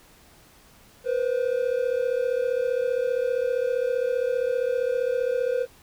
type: tone pair together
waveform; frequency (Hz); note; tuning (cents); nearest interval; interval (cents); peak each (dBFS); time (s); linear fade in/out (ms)
triangle; 480.8 / 516; B4 / C5; -46 / -24; minor second; 122; -23; 1.04-5.67; 50
effects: pink hiss -54 dBFS RMS until 5.82 s